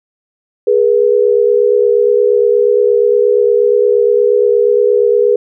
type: tone pair together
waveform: sine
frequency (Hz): 414.8 / 483.3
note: G#4 / B4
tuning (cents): -2 / -38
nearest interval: minor third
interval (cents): 264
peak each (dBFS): -10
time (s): 0.67-5.36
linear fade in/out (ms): 5
effects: none